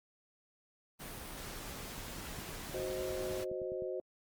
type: noise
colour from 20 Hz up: pink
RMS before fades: -45 dBFS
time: 0.99-3.45 s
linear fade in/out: 20 ms
type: click train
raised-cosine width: 3 ms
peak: -36 dBFS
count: 19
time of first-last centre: 1.98-3.822 s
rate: 9.77 Hz
type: chord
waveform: sine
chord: C diminished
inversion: second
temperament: equal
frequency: 370 / 523.3 / 622.3 Hz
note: Gb4 / C5 / Eb5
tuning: 0 / 0 / 0 cents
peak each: -39 / -40 / -43 dBFS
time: 2.74-4 s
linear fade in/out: 2 ms
effects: Opus 32 kbps